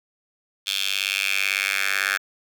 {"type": "tone with high-pass filter sweep", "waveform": "10% pulse", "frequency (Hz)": 98, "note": "G2", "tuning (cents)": 0, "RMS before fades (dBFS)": -24, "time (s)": [0.66, 2.18], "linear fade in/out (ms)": 20, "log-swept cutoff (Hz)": [3300, 1700], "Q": 3.7, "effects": []}